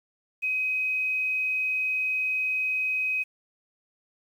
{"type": "tone with quantisation", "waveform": "sine", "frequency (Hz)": 2524, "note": "D#7", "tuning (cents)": 24, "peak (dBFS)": -24, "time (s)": [0.42, 3.24], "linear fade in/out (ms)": 20, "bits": 9, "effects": []}